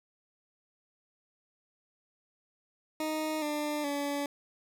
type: tone with pitch steps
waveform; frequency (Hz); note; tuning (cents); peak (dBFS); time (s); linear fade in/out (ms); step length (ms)
20% pulse; 311.1 / 298.1 / 285.6; D#4 / D4 / D4; 0 / +26 / -48; -26; 3-4.26; 2; 420
effects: none